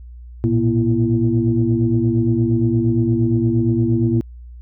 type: tone cluster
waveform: sine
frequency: 112.1 / 120.7 / 238.9 / 335.9 Hz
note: A2 / B2 / A#3 / E4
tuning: +33 / -39 / +43 / +33 cents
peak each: -19 dBFS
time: 0.44-4.21 s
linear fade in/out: 0 ms
effects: tanh soft clip ceiling -4 dBFS + added 60 Hz sine -34 dBFS peak until 4.61 s